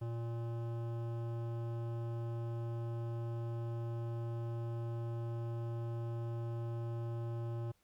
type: tone with hard clipping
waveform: sine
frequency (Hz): 116.54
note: A#2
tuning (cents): 0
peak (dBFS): -39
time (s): 0.01-7.72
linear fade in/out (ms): 10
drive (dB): 15
effects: pink hiss -75 dBFS RMS until 7.83 s